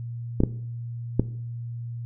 clicks, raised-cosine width 3 ms, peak -6 dBFS, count 3, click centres 0.404 / 0.436 / 1.196 s, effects noise-tail reverb RT60 0.6 s tail -17 dB re dry + added 118 Hz sine -31 dBFS peak until 2.05 s

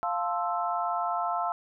sine chord, F major seventh, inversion none, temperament equal, 698.5 / 880 / 1046.5 / 1318.5 Hz, F5 / A5 / C6 / E6, 0 / 0 / 0 / 0 cents, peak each -30 / -33 / -34 / -32 dBFS, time 0.03-1.52 s, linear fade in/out 0 ms, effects none

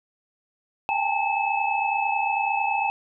sine tone cluster, 793 / 822 / 895 / 2601 Hz, G5 / G#5 / A5 / E7, +20 / -18 / +29 / -24 cents, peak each -27 dBFS, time 0.89-2.9 s, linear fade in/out 0 ms, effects none

